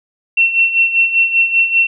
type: tone with tremolo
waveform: sine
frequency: 2711 Hz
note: E7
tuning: 48 cents sharp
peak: -7 dBFS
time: 0.37-1.87 s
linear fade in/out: 5 ms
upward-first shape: sine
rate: 5.1 Hz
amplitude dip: 70%
effects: none